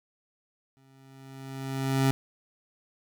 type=tone with exponential growth; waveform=25% pulse; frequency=134.3 Hz; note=C3; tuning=46 cents sharp; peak=-16 dBFS; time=0.77-2.11 s; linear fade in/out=0 ms; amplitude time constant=290 ms; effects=none